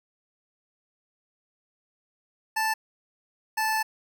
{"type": "tone pair in turn", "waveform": "25% pulse", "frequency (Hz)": [880, 875.8], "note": ["A5", "A5"], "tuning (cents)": [0, -8], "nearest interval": "unison", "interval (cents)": 8, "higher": "first", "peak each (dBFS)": -20, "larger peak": "neither", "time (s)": [[2.56, 2.74], [3.57, 3.83]], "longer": "second", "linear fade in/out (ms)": 10, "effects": []}